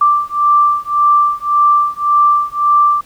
sine beating tone pair, 1174.7 / 1176.5 Hz, D6 / D6, 0 / +3 cents, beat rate 1.8 Hz, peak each -12 dBFS, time 0.01-3.01 s, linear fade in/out 5 ms, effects pink hiss -46 dBFS RMS until 3.05 s

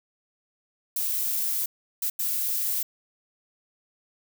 violet noise bursts at uneven times, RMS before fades -27 dBFS, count 3, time 0.96-1.66 / 2.02-2.1 / 2.19-2.83 s, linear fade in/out 5 ms, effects none

